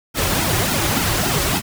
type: noise with flanger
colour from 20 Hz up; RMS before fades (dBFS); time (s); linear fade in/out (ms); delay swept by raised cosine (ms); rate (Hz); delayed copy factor
pink; -19; 0.14-1.62; 50; 1.7 to 4.5; 3.5; -0.9
effects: none